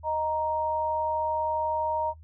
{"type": "tone pair together", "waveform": "sine", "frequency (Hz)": [622.3, 934.7], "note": ["D#5", "A#5"], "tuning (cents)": [0, 4], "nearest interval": "perfect fifth", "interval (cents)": 704, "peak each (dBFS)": [-30, -26], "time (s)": [0.03, 2.14], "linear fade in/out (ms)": 50, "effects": ["noise-tail reverb RT60 0.1 s tail -20 dB re dry", "added 79 Hz sine -46 dBFS peak until 2.23 s"]}